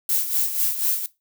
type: noise with tremolo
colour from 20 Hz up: violet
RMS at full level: -20 dBFS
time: 0.09-1.06 s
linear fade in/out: 2 ms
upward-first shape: sine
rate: 4.1 Hz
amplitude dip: 65%
effects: noise-tail reverb RT60 0.2 s tail -18 dB re dry